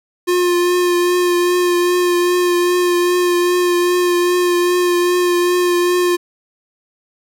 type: tone with vibrato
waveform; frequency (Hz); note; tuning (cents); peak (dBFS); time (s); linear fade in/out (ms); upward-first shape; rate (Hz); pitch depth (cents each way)
square; 354.3; F4; +25; -13; 0.27-6.17; 20; triangle; 2.5; 22
effects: 9-bit